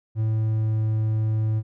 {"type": "tone with pitch glide", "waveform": "triangle", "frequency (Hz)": [110, 109.24], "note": ["A2", "A2"], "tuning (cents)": [0, -12], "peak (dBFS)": -18, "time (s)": [0.15, 1.63], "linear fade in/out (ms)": 50, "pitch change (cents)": -12, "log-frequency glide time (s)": [0.26, 0.81], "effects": []}